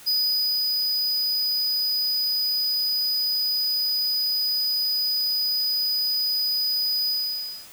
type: tone with ADSR envelope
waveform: square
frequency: 4966 Hz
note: D#8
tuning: 4 cents flat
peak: -20 dBFS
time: 0.06-7.68 s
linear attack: 19 ms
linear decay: 530 ms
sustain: -2 dB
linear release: 590 ms
effects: white hiss -46 dBFS RMS until 7.72 s